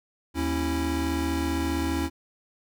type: tone cluster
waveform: square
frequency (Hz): 77.6 / 274 / 329.2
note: D#2 / C#4 / E4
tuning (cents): -4 / -20 / -2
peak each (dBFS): -30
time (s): 0.34-2.1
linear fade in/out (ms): 50
effects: none